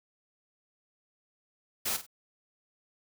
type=noise with echo; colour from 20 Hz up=white; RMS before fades=-31 dBFS; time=1.85-1.97 s; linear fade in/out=10 ms; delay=48 ms; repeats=2; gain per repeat=-11 dB; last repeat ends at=2.066 s; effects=none